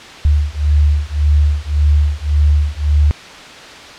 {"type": "beating tone pair", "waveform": "sine", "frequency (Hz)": [73, 74.8], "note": ["D2", "D2"], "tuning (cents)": [-10, 32], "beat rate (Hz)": 1.8, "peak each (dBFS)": -13, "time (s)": [0.25, 3.11], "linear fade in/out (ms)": 0, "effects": ["white hiss -33 dBFS RMS until 3.98 s", "low-pass 4000 Hz 12 dB/octave"]}